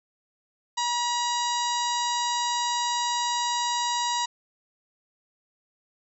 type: harmonic tone with a mistuned harmonic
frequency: 960 Hz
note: B5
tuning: 49 cents flat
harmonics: 1 / 2 / 3 / 4 / 5 / 6 / 7 / 8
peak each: -26 / -36 / -37 / -32 / -36 / -37 / -37 / -38 dBFS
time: 0.77-4.26 s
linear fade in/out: 10 ms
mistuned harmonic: 8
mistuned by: -26 cents
effects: none